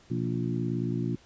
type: harmonic tone with a mistuned harmonic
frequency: 58.27 Hz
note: A#1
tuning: in tune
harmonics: 2 / 3 / 4 / 5 / 6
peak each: -31 / -33 / -34 / -35 / -36 dBFS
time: 0.1-1.16 s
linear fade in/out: 10 ms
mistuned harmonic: 2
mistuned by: +120 cents
effects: pink hiss -58 dBFS RMS until 1.25 s + resampled to 16000 Hz